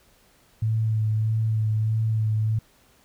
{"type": "tone with vibrato", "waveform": "sine", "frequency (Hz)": 109.7, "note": "A2", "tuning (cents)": -5, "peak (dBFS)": -20, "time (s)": [0.62, 2.59], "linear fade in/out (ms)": 5, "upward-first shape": "sine", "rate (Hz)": 1.6, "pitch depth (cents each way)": 21, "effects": ["pink hiss -59 dBFS RMS until 3.04 s"]}